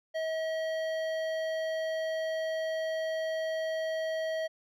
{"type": "tone with hard clipping", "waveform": "triangle", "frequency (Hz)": 640, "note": "D#5", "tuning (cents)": 49, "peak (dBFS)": -32, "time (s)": [0.14, 4.48], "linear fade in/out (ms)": 20, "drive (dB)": 16, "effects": []}